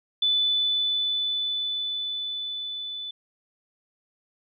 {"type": "tone with level ramp", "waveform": "sine", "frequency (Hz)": 3493, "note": "A7", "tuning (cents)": -13, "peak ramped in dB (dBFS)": [-19, -32], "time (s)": [0.22, 3.11], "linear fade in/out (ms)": 5, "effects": []}